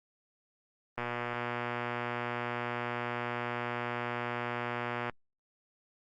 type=click train; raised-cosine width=0.5 ms; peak=-19 dBFS; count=495; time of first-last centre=0.98-5.097 s; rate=120 Hz; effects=Opus 24 kbps